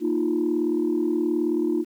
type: chord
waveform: sine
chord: Bb suspended fourth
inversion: none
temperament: just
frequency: 233.1 / 310.8 / 349.6 Hz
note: Bb3 / Eb4 / F4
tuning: 0 / -2 / +2 cents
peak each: -28 / -23 / -23 dBFS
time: 0-1.85 s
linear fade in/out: 50 ms
effects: tanh soft clip ceiling -14 dBFS + 9-bit